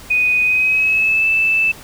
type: tone with pitch glide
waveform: sine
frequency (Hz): 2489 to 2637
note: D#7 to E7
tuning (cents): 0 to 0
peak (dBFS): -12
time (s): 0.1-1.72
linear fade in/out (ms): 10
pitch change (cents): +100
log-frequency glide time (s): 0.43-1.27
effects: pink hiss -38 dBFS RMS until 1.83 s